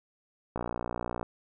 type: click train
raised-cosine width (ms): 1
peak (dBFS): -19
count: 41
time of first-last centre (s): 0.56-1.229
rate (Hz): 59.8
effects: none